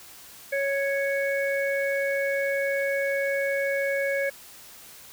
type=harmonic tone; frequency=554.4 Hz; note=C#5; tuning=in tune; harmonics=1 / 3 / 4; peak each=-25 / -30 / -31 dBFS; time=0.52-4.3 s; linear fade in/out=10 ms; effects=white hiss -47 dBFS RMS until 5.12 s